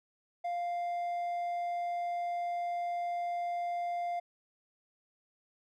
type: tone with hard clipping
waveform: sine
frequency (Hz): 698.5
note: F5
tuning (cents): 0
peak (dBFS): -33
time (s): 0.44-4.2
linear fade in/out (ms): 10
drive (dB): 3
effects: none